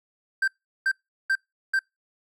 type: tone bursts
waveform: triangle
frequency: 1568 Hz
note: G6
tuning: in tune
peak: -18 dBFS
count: 4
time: 0.42-1.792 s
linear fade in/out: 5 ms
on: 58 ms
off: 380 ms
effects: noise-tail reverb RT60 0.2 s tail -26 dB re dry

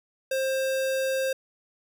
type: tone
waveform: square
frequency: 530 Hz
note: C5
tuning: 22 cents sharp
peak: -25 dBFS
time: 0.31-1.33 s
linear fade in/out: 5 ms
effects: none

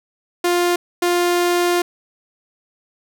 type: tone pair in turn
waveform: sawtooth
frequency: 351.2 / 351.2 Hz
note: F4 / F4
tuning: +10 / +10 cents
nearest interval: unison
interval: 0 cents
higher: neither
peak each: -11 dBFS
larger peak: neither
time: 0.44-0.76 / 1.02-1.82 s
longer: second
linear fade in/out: 5 ms
effects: none

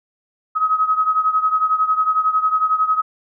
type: beating tone pair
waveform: sine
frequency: 1268 / 1279 Hz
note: D#6 / D#6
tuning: +32 / +47 cents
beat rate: 11 Hz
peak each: -16 / -20 dBFS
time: 0.55-3.02 s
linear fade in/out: 20 ms
effects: none

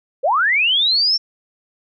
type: linear sweep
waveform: sine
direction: up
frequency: 468.9 to 5510 Hz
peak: -13 dBFS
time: 0.23-1.18 s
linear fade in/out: 20 ms
effects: none

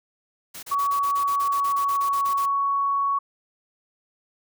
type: noise bursts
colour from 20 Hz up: white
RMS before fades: -38 dBFS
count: 16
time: 0.54-2.46 s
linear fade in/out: 10 ms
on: 90 ms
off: 32 ms
type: tone with pitch glide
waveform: sine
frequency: 1127 to 1115.3 Hz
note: C#6 to C#6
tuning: +28 to +10 cents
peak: -20 dBFS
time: 0.71-3.19 s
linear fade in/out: 10 ms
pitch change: -18 cents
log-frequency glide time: 1.29-2.34 s
effects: none

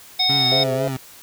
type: harmonic tone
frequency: 740 Hz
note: F#5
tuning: in tune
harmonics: 1 / 3 / 5 / 7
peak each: -26 / -28 / -18 / -20 dBFS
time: 0.19-0.64 s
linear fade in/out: 10 ms
type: tone with vibrato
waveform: 25% pulse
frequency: 133.7 Hz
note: C3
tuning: 38 cents sharp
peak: -20 dBFS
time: 0.29-0.97 s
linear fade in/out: 5 ms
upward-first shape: triangle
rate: 4 Hz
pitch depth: 97 cents each way
type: chord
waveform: sine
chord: Ab augmented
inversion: none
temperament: equal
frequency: 415.3 / 523.3 / 659.3 Hz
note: Ab4 / C5 / E5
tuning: 0 / 0 / 0 cents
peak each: -28 / -24 / -23 dBFS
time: 0.52-0.88 s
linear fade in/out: 0 ms
effects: white hiss -44 dBFS RMS until 1.22 s

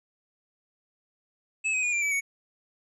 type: tone with pitch steps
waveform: square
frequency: 2600 / 2522 / 2446 / 2372 / 2300 / 2231 Hz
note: E7 / D#7 / D#7 / D7 / D7 / C#7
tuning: -24 / +23 / -30 / +17 / -37 / +11 cents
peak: -25 dBFS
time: 1.64-2.21 s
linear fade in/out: 20 ms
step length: 95 ms
effects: resampled to 24000 Hz

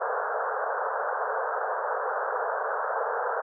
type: band-pass noise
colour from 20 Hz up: pink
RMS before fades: -29 dBFS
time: 0-3.42 s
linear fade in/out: 20 ms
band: 440 to 1600 Hz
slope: 96 dB/octave
effects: none

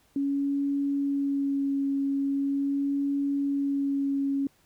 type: tone with vibrato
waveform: sine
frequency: 278.7 Hz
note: C#4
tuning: 9 cents sharp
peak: -24 dBFS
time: 0.16-4.47 s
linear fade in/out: 2 ms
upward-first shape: sine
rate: 0.41 Hz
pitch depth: 14 cents each way
effects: pink hiss -64 dBFS RMS until 4.65 s

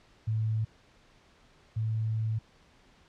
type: tone pair in turn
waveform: sine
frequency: 110 / 110.48 Hz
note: A2 / A2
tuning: 0 / +8 cents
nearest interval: unison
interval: 8 cents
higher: second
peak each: -26 / -27 dBFS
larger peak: first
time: 0.27-0.65 / 1.76-2.39 s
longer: second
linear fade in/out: 10 ms
effects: pink hiss -61 dBFS RMS until 3.08 s + low-pass 5000 Hz 12 dB/octave

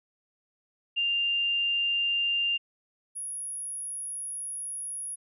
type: tone pair in turn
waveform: sine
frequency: 2794 / 10452 Hz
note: F7 / E9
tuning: 0 / -16 cents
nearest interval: octave + major seventh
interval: 2284 cents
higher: second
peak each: -24 / -33 dBFS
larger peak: first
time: 0.96-2.58 / 3.15-5.16 s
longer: second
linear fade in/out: 20 ms
effects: none

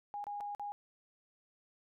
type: tone with dropouts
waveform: sine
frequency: 820 Hz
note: G#5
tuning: 22 cents flat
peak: -38 dBFS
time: 0.14-0.72 s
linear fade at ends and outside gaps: 0 ms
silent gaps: 0.241-0.268 / 0.404-0.408 / 0.549-0.596 s
effects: none

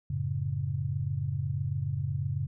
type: chord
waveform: sine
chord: F# minor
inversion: none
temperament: just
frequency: 92.5 / 111 / 138.75 Hz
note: F#2 / A2 / C#3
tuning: 0 / +16 / +2 cents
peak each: -34 / -34 / -31 dBFS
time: 0.1-2.47 s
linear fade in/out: 5 ms
effects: none

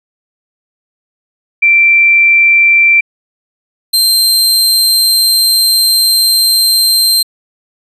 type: tone pair in turn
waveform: sine / sawtooth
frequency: 2349 / 4147 Hz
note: D7 / C8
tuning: 0 / -16 cents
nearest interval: minor seventh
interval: 984 cents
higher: second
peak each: -4 dBFS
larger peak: neither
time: 1.62-3.01 / 3.93-7.23 s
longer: second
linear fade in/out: 10 ms
effects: resampled to 32000 Hz

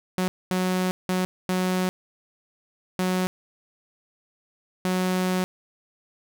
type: tone bursts at uneven times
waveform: sawtooth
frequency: 184.1 Hz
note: F#3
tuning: 8 cents flat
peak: -18 dBFS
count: 6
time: 0.18-0.28 / 0.51-0.91 / 1.09-1.25 / 1.49-1.89 / 2.99-3.27 / 4.85-5.44 s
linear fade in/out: 0 ms
effects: none

